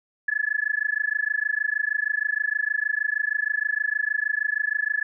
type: tone with amplitude modulation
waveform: sine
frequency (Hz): 1713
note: A6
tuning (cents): -47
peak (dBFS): -18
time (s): 0.28-5.03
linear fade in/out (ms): 5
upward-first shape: sine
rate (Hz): 26.4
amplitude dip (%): 100
effects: none